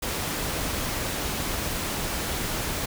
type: noise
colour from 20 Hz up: pink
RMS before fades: -29 dBFS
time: 0.02-2.86 s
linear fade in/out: 10 ms
effects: none